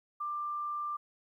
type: tone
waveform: sine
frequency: 1186 Hz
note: D6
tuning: 17 cents sharp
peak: -33 dBFS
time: 0.2-0.97 s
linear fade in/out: 10 ms
effects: 12-bit